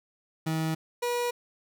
30% pulse tone pair in turn, 159.6 / 483.5 Hz, D#3 / B4, +44 / -37 cents, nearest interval octave + perfect fifth, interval 1919 cents, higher second, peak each -24 dBFS, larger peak neither, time 0.46-0.75 / 1.02-1.31 s, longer neither, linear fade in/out 10 ms, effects none

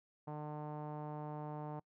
sawtooth tone with low-pass filter, 150 Hz, D3, 37 cents sharp, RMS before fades -44 dBFS, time 0.27-1.8 s, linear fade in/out 10 ms, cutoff 870 Hz, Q 3, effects noise-tail reverb RT60 0.1 s tail -26 dB re dry

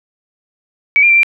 sine tone with pitch steps, 2276 / 2393 / 2351 / 2364 Hz, C#7 / D7 / D7 / D7, +45 / +32 / +1 / +11 cents, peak -6 dBFS, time 0.96-1.232 s, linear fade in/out 0 ms, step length 68 ms, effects none

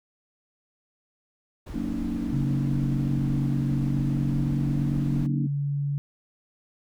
brown noise, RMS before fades -36 dBFS, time 1.66-5.27 s, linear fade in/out 10 ms
sine chord, D# minor seventh, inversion first, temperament equal with one note detuned, 185 / 233.1 / 282.5 / 311.1 Hz, F#3 / A#3 / C#4 / D#4, 0 / 0 / +33 / 0 cents, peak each -34 / -30 / -32 / -35 dBFS, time 1.74-5.47 s, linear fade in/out 5 ms
sine tone with pitch glide, 138.1 to 142.39 Hz, C#3 to C#3, -6 to +47 cents, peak -24 dBFS, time 2.33-5.98 s, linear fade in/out 0 ms, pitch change +53 cents, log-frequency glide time 3.82-4.86 s
effects none

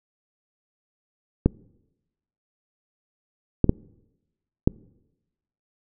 clicks, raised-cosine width 3 ms, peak -3 dBFS, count 4, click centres 1.46 / 3.643 / 3.694 / 4.675 s, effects noise-tail reverb RT60 1.0 s tail -25 dB re dry

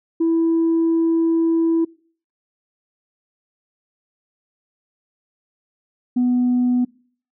sine tone pair in turn, 329.6 / 247.4 Hz, E4 / B3, 0 / +3 cents, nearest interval perfect fourth, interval 497 cents, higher first, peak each -13 dBFS, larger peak neither, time 0.2-1.85 / 6.16-6.85 s, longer first, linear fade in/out 10 ms, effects noise-tail reverb RT60 0.5 s tail -25 dB re dry + tanh soft clip ceiling -12 dBFS

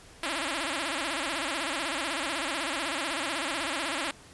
5% pulse tone with vibrato, 303.5 Hz, D#4, 43 cents flat, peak -18 dBFS, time 0.23-4.11 s, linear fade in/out 2 ms, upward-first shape sine, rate 16 Hz, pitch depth 220 cents each way, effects pink hiss -52 dBFS RMS until 4.33 s + resampled to 24000 Hz

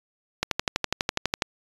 click train, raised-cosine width 0.2 ms, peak -5 dBFS, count 13, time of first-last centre 0.43-1.422 s, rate 12.1 Hz, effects resampled to 24000 Hz

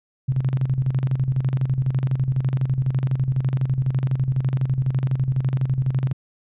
sine tone with tremolo, 131 Hz, C3, 2 cents sharp, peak -16 dBFS, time 0.28-6.13 s, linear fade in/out 10 ms, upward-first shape square, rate 12 Hz, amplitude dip 65%, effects resampled to 8000 Hz

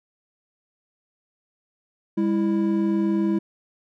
triangle tone pair together, 201.5 / 329.2 Hz, G3 / E4, +48 / -2 cents, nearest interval minor sixth, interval 850 cents, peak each -20 / -20 dBFS, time 2.17-3.39 s, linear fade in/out 10 ms, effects none

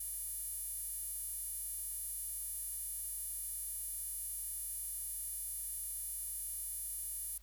sawtooth tone with high-pass filter, 587.3 Hz, D5, in tune, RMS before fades -42 dBFS, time 0-7.38 s, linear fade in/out 5 ms, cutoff 11000 Hz, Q 4.8, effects added 50 Hz sine -57 dBFS peak until 7.42 s + white hiss -68 dBFS RMS until 7.42 s

